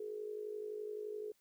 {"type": "tone with amplitude modulation", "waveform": "sine", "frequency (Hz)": 423.3, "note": "G#4", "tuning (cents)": 33, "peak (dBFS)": -37, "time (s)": [0, 1.32], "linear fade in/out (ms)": 5, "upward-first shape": "sine", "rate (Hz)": 51.7, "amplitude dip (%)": 70, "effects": ["white hiss -75 dBFS RMS until 1.4 s"]}